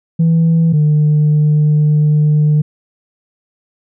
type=tone pair in turn; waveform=sine; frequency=164.4 / 150.73 Hz; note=E3 / D3; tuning=-4 / +45 cents; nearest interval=major second; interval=151 cents; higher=first; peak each=-6 dBFS; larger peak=neither; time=0.19-0.73 / 0.73-2.62 s; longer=second; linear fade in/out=10 ms; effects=tanh soft clip ceiling -6 dBFS